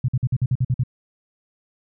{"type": "tone bursts", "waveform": "sine", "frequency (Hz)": 126.2, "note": "B2", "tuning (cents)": 38, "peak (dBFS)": -16, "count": 9, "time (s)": [0.04, 0.836], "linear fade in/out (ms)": 5, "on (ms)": 44, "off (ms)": 50, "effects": []}